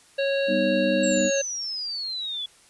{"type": "harmonic tone", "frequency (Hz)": 551, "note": "C#5", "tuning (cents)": -11, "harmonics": [1, 3, 5, 7, 8], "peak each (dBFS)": [-22, -32, -32, -35, -40], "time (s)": [0.18, 1.42], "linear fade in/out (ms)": 10}
{"type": "chord", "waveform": "sine", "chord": "G augmented", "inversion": "none", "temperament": "equal", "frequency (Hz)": [196, 246.9, 311.1], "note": ["G3", "B3", "D#4"], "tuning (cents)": [0, 0, 0], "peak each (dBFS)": -27, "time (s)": [0.47, 1.31], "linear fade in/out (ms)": 50}
{"type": "exponential sweep", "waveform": "sine", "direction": "down", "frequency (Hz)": [7740, 3377], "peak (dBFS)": -28, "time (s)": [1.03, 2.46], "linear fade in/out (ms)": 5}
{"type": "clicks", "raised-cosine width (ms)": 2, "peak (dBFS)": -30, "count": 4, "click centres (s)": [1.117, 1.175, 1.207, 1.254]}
{"effects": ["white hiss -55 dBFS RMS until 2.69 s", "resampled to 24000 Hz"]}